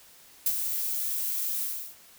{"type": "noise with ADSR envelope", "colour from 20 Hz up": "violet", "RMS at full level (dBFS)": -23, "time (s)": [0.46, 1.96], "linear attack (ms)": 4, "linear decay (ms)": 54, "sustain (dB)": -7, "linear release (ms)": 350, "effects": ["white hiss -54 dBFS RMS until 2.18 s"]}